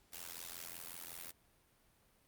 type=noise with amplitude modulation; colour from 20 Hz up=white; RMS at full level=-44 dBFS; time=0.12-1.32 s; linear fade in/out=20 ms; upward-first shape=sine; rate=85.4 Hz; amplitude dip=100%; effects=pink hiss -71 dBFS RMS until 2.27 s + Opus 48 kbps